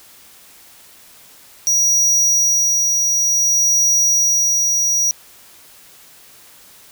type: tone with tremolo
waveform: square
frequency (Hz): 5780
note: F#8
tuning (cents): -41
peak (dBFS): -12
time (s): 1.67-5.11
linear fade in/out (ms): 0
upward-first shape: sine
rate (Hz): 0.56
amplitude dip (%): 25
effects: white hiss -45 dBFS RMS until 6.91 s